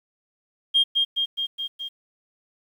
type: tone with echo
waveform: sine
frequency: 3219 Hz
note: G7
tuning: 45 cents sharp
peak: -14 dBFS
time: 0.74-0.84 s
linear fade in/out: 20 ms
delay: 210 ms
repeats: 5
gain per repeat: -3 dB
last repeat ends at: 1.89 s
effects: tanh soft clip ceiling -10 dBFS + 9-bit